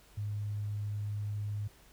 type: tone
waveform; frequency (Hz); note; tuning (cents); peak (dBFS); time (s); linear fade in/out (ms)
sine; 103.83; G#2; 0; -33; 0.17-1.68; 10
effects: added 50 Hz sine -62 dBFS peak until 1.92 s + pink hiss -61 dBFS RMS until 1.92 s